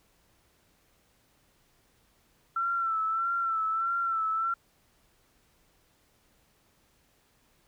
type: tone with vibrato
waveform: sine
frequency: 1341 Hz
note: E6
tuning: 29 cents sharp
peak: -26 dBFS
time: 2.56-4.54 s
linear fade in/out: 5 ms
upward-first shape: sine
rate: 1.6 Hz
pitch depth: 47 cents each way
effects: pink hiss -67 dBFS RMS until 7.67 s